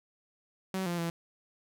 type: tone with pitch steps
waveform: sawtooth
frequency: 189.2 / 173.1 / 168.2 Hz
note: F#3 / F3 / E3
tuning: +39 / -15 / +35 cents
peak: -27 dBFS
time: 0.74-1.1 s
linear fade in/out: 2 ms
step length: 120 ms
effects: none